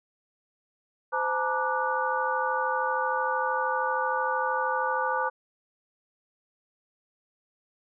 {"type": "tone cluster", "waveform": "sine", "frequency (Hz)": [515, 865, 938, 1179, 1474], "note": ["C5", "A5", "A#5", "D6", "F#6"], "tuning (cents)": [-28, -30, 11, 6, -7], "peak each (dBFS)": -31, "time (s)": [1.12, 5.3], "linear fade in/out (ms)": 20, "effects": []}